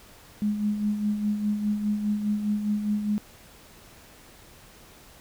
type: tone with tremolo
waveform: sine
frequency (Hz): 209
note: G#3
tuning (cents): +11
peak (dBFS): -21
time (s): 0.42-3.18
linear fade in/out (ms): 0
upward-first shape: sine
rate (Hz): 4.9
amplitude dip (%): 55
effects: pink hiss -51 dBFS RMS until 5.2 s